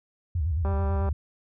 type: tone with vibrato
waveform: sine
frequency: 79.6 Hz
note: D#2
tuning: 40 cents sharp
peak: -23 dBFS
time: 0.35-1.13 s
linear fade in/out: 5 ms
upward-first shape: square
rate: 9.1 Hz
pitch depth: 160 cents each way
type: click train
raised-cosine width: 1 ms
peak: -21 dBFS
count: 87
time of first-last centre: 0.65-1.089 s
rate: 196 Hz
effects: none